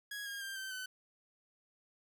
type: tone with pitch steps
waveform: sawtooth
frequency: 1661.2 / 1623.3 / 1586.2 / 1550 / 1514.6 Hz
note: G#6 / G#6 / G6 / G6 / F#6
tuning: 0 / -40 / +20 / -20 / +40 cents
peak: -37 dBFS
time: 0.11-0.86 s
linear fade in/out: 5 ms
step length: 150 ms
effects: none